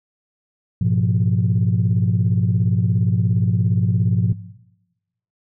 sine chord, F diminished, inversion first, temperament equal with one note detuned, 103.83 / 121 / 174.61 Hz, Ab2 / Cb3 / F3, 0 / -35 / 0 cents, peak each -19 dBFS, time 0.81-4.33 s, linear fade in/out 5 ms, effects noise-tail reverb RT60 1.0 s tail -17 dB re dry + tanh soft clip ceiling -8 dBFS

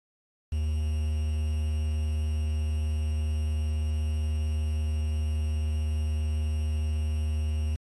triangle tone with quantisation, 76.7 Hz, D#2, 24 cents flat, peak -23 dBFS, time 0.52-7.76 s, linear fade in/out 5 ms, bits 8, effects AAC 32 kbps

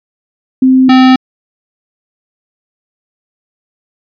sine / square tone pair in turn, 260 / 258.4 Hz, C4 / C4, -11 / -21 cents, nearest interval unison, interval 10 cents, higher first, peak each -3 dBFS, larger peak neither, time 0.62-0.89 / 0.89-1.16 s, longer neither, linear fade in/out 5 ms, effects resampled to 11025 Hz

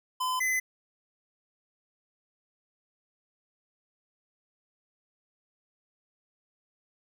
square tone pair in turn, 1018 / 2028 Hz, C6 / B6, -48 / +45 cents, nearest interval octave, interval 1193 cents, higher second, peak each -28 / -26 dBFS, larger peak second, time 0.2-0.4 / 0.4-0.6 s, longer neither, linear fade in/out 10 ms, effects none

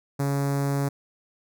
sawtooth tone with notch filter, 140 Hz, C#3, 18 cents sharp, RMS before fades -25 dBFS, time 0.19-0.89 s, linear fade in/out 10 ms, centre 3000 Hz, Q 0.63, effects none

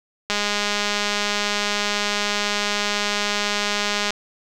click train, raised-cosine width 0.2 ms, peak -5 dBFS, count 785, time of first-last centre 0.3-4.106 s, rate 206 Hz, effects none

